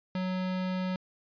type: tone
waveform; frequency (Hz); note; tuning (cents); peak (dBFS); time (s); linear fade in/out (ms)
square; 185; F#3; 0; -30; 0.15-0.96; 2
effects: resampled to 11025 Hz